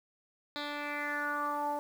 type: tone with low-pass filter sweep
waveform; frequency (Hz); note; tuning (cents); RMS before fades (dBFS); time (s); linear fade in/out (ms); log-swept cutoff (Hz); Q
10% pulse; 292.4; D4; -7; -35; 0.56-1.79; 0; 3800 to 760; 4.8
effects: 9-bit